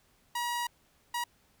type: tone bursts at uneven times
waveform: sawtooth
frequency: 958 Hz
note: A#5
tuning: 47 cents sharp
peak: -27 dBFS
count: 2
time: 0.35-0.67 / 1.14-1.24 s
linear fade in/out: 5 ms
effects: pink hiss -67 dBFS RMS until 1.6 s

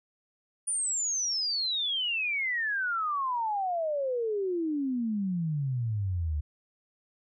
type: exponential sweep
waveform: sine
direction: down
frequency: 9510 to 72 Hz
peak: -27 dBFS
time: 0.67-6.41 s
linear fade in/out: 10 ms
effects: none

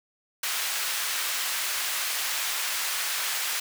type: high-pass noise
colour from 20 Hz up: pink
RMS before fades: -29 dBFS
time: 0.43-3.6 s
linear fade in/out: 5 ms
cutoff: 1500 Hz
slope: 12 dB/octave
effects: none

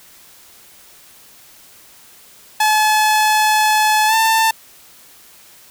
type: tone with pitch glide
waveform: sawtooth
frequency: 858 to 891.9 Hz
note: A5 to A5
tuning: -44 to +23 cents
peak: -8 dBFS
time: 2.6-4.51 s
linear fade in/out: 5 ms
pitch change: +67 cents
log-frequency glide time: 4.07-4.14 s
effects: white hiss -45 dBFS RMS until 5.7 s

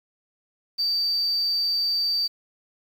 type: tone with amplitude modulation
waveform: sine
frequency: 4635 Hz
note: D8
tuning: 24 cents flat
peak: -18 dBFS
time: 0.78-2.28 s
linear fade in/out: 20 ms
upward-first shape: sine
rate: 178 Hz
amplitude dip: 35%
effects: tanh soft clip ceiling -18 dBFS + 8-bit

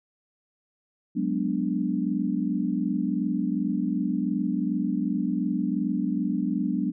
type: chord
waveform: sine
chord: G# half-diminished seventh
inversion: third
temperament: equal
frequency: 185 / 207.7 / 246.9 / 293.7 Hz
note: F#3 / G#3 / B3 / D4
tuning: 0 / 0 / 0 / 0 cents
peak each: -29 dBFS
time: 1.15-6.92 s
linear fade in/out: 20 ms
effects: none

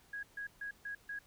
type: tone bursts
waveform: sine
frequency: 1653 Hz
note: G#6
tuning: 9 cents flat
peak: -39 dBFS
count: 5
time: 0.13-1.19 s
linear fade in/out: 5 ms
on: 100 ms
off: 140 ms
effects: pink hiss -65 dBFS RMS until 1.26 s

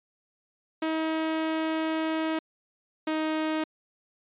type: tone pair in turn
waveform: sawtooth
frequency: 318.5 / 313.2 Hz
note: D#4 / D#4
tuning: +41 / +11 cents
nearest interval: unison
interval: 30 cents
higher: first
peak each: -22 dBFS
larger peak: neither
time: 0.82-2.39 / 3.07-3.64 s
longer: first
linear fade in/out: 5 ms
effects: resampled to 8000 Hz

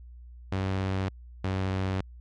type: tone pair in turn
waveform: sawtooth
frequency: 95.4 / 94.8 Hz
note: G2 / F#2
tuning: -47 / +43 cents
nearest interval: unison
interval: 10 cents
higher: first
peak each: -23 dBFS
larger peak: neither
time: 0.52-1.09 / 1.44-2.01 s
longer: neither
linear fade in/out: 5 ms
effects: added 60 Hz sine -44 dBFS peak until 2.2 s + low-pass 4000 Hz 12 dB/octave

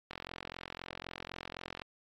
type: click train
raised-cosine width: 0.3 ms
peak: -24 dBFS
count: 76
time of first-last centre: 0.11-1.818 s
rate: 43.9 Hz
effects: AAC 48 kbps

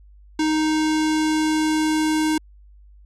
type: tone with low-pass filter sweep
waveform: square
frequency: 311.1 Hz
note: D#4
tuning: in tune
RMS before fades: -20 dBFS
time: 0.39-2.38 s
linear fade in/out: 5 ms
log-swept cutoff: 6400 to 9700 Hz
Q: 1.2
effects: added 50 Hz sine -45 dBFS peak until 3.05 s

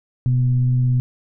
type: tone with frequency modulation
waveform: sine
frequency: 125.9 Hz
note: B2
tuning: 34 cents sharp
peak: -14 dBFS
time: 0.26-1 s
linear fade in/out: 0 ms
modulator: 117 Hz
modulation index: 0.31
effects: none

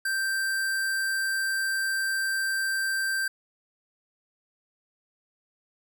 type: tone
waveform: square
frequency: 1568 Hz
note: G6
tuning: in tune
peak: -26 dBFS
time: 0.05-3.28 s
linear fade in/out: 5 ms
effects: none

